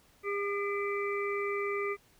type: harmonic tone with a mistuned harmonic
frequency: 403.6 Hz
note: G#4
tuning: 49 cents flat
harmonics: 1 / 3 / 5 / 6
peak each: -32 / -37 / -39 / -40 dBFS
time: 0.23-1.97 s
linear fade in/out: 50 ms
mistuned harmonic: 6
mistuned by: -64 cents
effects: pink hiss -64 dBFS RMS until 2.19 s